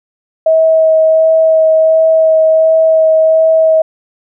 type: tone with vibrato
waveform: sine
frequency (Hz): 640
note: D#5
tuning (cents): +49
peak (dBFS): -5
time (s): 0.46-3.82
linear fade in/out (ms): 5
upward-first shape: sine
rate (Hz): 1.4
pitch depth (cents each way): 10
effects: none